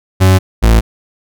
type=tone pair in turn; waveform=40% pulse; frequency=94 / 55.89 Hz; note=F#2 / A1; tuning=+28 / +28 cents; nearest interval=major sixth; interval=900 cents; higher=first; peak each=-4 dBFS; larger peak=neither; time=0.2-0.39 / 0.62-0.81 s; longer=neither; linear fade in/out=20 ms; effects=none

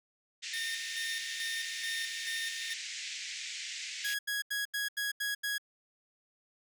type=band-pass noise; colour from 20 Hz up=pink; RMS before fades=-41 dBFS; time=0.42-4.15 s; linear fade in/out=20 ms; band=1900 to 7600 Hz; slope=48 dB/octave
type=tone with tremolo; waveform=25% pulse; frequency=1825 Hz; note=A#6; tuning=37 cents flat; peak=-31 dBFS; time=0.53-2.74 s; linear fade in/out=10 ms; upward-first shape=square; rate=2.3 Hz; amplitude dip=50%
type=tone bursts; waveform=sawtooth; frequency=1661.2 Hz; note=G#6; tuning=in tune; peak=-28 dBFS; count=7; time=4.04-5.582 s; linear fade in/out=10 ms; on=150 ms; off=82 ms
effects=none

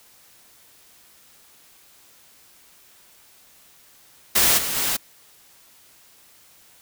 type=noise with level steps; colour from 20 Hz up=white; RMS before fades=-17 / -26 / -23 dBFS; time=4.35-4.97 s; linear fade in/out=10 ms; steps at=4.57 / 4.75 s; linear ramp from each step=20 ms; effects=white hiss -53 dBFS RMS until 6.81 s

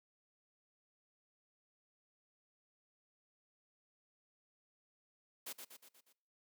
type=noise with echo; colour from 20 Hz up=white; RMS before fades=-45 dBFS; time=5.46-5.53 s; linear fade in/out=10 ms; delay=120 ms; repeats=5; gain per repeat=-5 dB; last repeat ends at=6.13 s; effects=noise-tail reverb RT60 0.7 s tail -24 dB re dry + high-pass 200 Hz 12 dB/octave

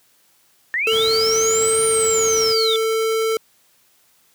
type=linear two-way sweep; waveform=sine; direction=up then down; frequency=1760 to 9160 to 3438 Hz; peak=-18 dBFS; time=0.74-2.76 s; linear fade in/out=0 ms; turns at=1.85 s
type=tone; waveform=square; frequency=444.9 Hz; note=A4; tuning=19 cents sharp; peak=-18 dBFS; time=0.87-3.37 s; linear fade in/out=2 ms
type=noise; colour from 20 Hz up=pink; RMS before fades=-34 dBFS; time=0.91-2.53 s; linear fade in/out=10 ms
effects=white hiss -58 dBFS RMS until 4.34 s + high-pass 80 Hz 12 dB/octave

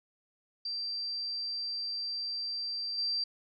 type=tone with level steps; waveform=sine; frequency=4699 Hz; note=D8; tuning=in tune; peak=-33 / -29 dBFS; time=0.65-3.24 s; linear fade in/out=5 ms; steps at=2.98 s; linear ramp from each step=2 ms; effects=none

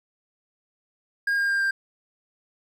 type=tone with pitch steps; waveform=triangle; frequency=1623 / 1610.9 / 1598.8 / 1586.8 Hz; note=G#6 / G6 / G6 / G6; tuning=-40 / +47 / +34 / +21 cents; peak=-19 dBFS; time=1.27-1.71 s; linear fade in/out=5 ms; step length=110 ms; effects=none

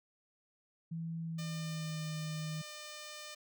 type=tone with pitch glide; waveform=sine; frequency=164.81 to 156.55 Hz; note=E3 to D#3; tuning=0 to +11 cents; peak=-37 dBFS; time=0.91-2.62 s; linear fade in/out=10 ms; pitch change=-89 cents; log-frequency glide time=1.21-2.09 s
type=tone; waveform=5% pulse; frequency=602 Hz; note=D5; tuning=43 cents sharp; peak=-34 dBFS; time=1.38-3.35 s; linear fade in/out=10 ms
effects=none

